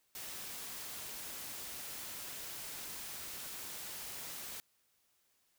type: noise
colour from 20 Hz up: white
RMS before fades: -45 dBFS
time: 0.15-4.6 s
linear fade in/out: 0 ms
effects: white hiss -75 dBFS RMS until 5.58 s